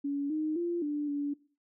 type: tone with pitch steps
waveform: sine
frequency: 283 / 309.4 / 345 / 294.1 / 287.3 Hz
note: C#4 / D#4 / F4 / D4 / D4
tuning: +36 / -10 / -21 / +3 / -38 cents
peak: -29 dBFS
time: 0.04-1.34 s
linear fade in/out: 10 ms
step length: 260 ms
effects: noise-tail reverb RT60 0.4 s tail -20 dB re dry